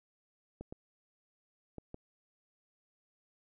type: clicks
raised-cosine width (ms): 2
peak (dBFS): -30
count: 4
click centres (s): 0.61 / 0.725 / 1.783 / 1.944
effects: none